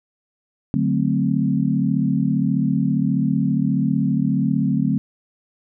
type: chord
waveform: sine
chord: D dominant seventh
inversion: none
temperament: equal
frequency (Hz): 146.83 / 185 / 220 / 261.6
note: D3 / F#3 / A3 / C4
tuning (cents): 0 / 0 / 0 / 0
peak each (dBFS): -22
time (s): 0.74-4.98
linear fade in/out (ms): 0
effects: none